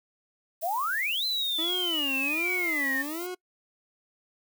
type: noise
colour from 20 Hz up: violet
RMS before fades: -40 dBFS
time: 0.61-3.27 s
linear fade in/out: 10 ms
type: exponential two-way sweep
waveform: sine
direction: up then down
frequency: 623 to 4102 to 1790 Hz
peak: -26 dBFS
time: 0.62-3.03 s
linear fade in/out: 20 ms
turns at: 1.25 s
type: tone with vibrato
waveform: 40% pulse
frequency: 311.7 Hz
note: D#4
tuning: 3 cents sharp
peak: -32 dBFS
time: 1.58-3.35 s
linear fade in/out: 10 ms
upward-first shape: sine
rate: 1.3 Hz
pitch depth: 270 cents each way
effects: noise-tail reverb RT60 0.1 s tail -25 dB re dry